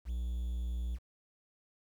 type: tone with quantisation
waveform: triangle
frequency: 59.8 Hz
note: A#1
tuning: 45 cents sharp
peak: -31 dBFS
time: 0.05-0.99 s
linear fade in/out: 50 ms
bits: 10
effects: none